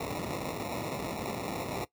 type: noise with sample-and-hold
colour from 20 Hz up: white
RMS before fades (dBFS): -35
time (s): 0-1.85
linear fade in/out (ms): 10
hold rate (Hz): 1575
effects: noise-tail reverb RT60 0.1 s tail -18 dB re dry + high-pass 80 Hz 12 dB/octave